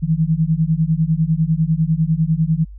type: beating tone pair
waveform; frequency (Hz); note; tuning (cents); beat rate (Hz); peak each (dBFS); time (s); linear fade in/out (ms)
sine; 155.56 / 165.56; D#3 / E3; 0 / +8; 10; -17; 0.02-2.65; 20
effects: added 50 Hz sine -33 dBFS peak until 2.78 s